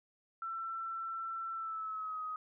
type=tone with pitch glide; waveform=sine; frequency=1341 to 1258.4 Hz; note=E6 to D#6; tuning=+29 to +19 cents; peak=-37 dBFS; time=0.42-2.36 s; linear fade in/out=2 ms; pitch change=-110 cents; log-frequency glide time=1.53-2.22 s; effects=none